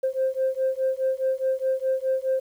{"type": "beating tone pair", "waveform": "sine", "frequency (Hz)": [523.3, 528.1], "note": ["C5", "C5"], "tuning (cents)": [0, 16], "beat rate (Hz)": 4.8, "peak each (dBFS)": -24, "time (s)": [0.03, 2.4], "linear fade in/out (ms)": 10, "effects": ["tanh soft clip ceiling -16 dBFS", "9-bit"]}